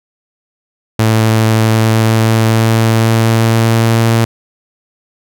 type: tone with pitch glide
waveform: sawtooth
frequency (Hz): 110.9 to 114.41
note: A2 to A#2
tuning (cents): +14 to -32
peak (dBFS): -4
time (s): 0.99-4.25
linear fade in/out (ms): 5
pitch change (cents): +54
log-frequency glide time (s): 1.5-4.13
effects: none